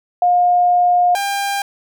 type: tone pair in turn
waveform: sine / sawtooth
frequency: 712 / 799.2 Hz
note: F5 / G5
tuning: +33 / +33 cents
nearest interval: major second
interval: 200 cents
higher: second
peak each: -10 / -14 dBFS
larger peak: first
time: 0.22-1.15 / 1.15-1.62 s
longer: first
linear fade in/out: 2 ms
effects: none